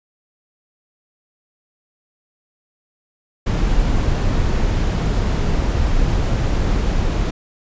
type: noise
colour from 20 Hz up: brown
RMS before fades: -17 dBFS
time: 3.46-7.31 s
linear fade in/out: 10 ms
effects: resampled to 16000 Hz